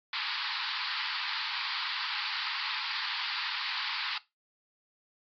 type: band-pass noise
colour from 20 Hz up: white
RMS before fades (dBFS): -34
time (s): 0.13-4.18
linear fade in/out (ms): 2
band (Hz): 850 to 4800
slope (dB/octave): 96
effects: noise-tail reverb RT60 0.2 s tail -17 dB re dry + AAC 64 kbps